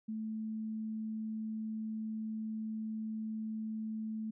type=tone; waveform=sine; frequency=218.8 Hz; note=A3; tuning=9 cents flat; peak=-36 dBFS; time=0.08-4.31 s; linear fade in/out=10 ms; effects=none